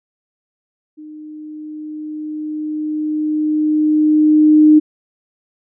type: tone with level ramp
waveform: sine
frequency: 305.8 Hz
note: D#4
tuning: 30 cents flat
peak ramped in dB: -32 to -4 dBFS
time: 0.97-4.8 s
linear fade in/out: 20 ms
effects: none